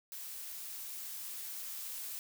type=noise with level ramp; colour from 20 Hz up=blue; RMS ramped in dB=-45 to -42 dBFS; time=0.12-2.19 s; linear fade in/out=0 ms; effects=none